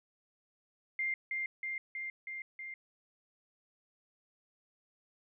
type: tone with echo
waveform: sine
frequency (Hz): 2104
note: C7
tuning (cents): +9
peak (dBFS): -31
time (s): 0.99-1.14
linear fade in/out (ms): 2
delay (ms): 320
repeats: 5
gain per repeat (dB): -2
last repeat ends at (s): 2.74
effects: none